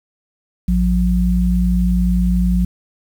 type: tone pair together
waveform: sine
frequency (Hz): 56.29 / 180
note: A1 / F#3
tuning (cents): +40 / -47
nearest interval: octave + minor sixth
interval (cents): 2013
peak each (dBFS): -15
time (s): 0.68-2.65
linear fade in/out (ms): 5
effects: 7-bit

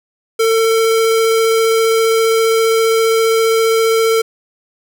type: tone with vibrato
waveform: square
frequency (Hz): 450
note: A4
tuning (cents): +39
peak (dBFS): -11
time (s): 0.39-4.22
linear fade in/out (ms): 10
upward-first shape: sine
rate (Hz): 15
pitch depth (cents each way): 8
effects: none

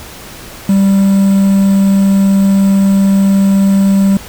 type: tone with quantisation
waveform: triangle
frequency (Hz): 196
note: G3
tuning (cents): 0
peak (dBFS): -4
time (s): 0.69-4.17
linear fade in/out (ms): 2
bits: 5
effects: pink hiss -31 dBFS RMS until 4.28 s

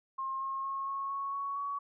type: tone with pitch steps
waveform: sine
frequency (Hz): 1068 / 1077.3 / 1086.7 / 1096.1 / 1105.7 / 1115.3 / 1125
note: C6 / C#6 / C#6 / C#6 / C#6 / C#6 / C#6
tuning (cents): +35 / -50 / -35 / -20 / -5 / +10 / +25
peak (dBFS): -33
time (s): 0.18-1.79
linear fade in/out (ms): 10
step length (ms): 230
effects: none

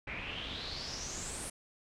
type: noise with low-pass filter sweep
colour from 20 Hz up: pink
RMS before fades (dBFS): -41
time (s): 0.07-1.5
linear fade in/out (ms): 5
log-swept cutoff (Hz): 2200 to 9700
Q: 6.3
effects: none

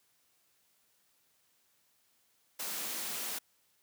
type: high-pass noise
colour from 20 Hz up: white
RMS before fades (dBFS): -38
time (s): 2.59-3.39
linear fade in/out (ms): 10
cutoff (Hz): 160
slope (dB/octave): 96
effects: white hiss -72 dBFS RMS until 3.82 s + high-pass 60 Hz 12 dB/octave

